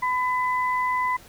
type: tone pair together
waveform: sine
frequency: 1005 / 2006 Hz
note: B5 / B6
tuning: +30 / +26 cents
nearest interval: octave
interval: 1196 cents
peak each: -22 / -28 dBFS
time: 0.02-1.17 s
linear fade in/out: 10 ms
effects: pink hiss -49 dBFS RMS until 1.28 s